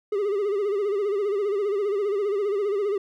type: tone with vibrato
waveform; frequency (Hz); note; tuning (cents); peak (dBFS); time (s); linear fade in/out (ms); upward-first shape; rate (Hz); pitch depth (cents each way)
triangle; 405.6; G#4; -41; -20; 0.12-2.98; 5; sine; 15; 86
effects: none